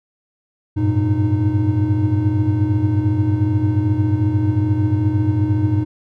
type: tone cluster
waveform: triangle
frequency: 95.6 / 104.2 / 118.1 / 307.6 Hz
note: G2 / G#2 / A#2 / D#4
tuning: -43 / +6 / +23 / -20 cents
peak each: -18 dBFS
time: 0.76-5.85 s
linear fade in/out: 20 ms
effects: none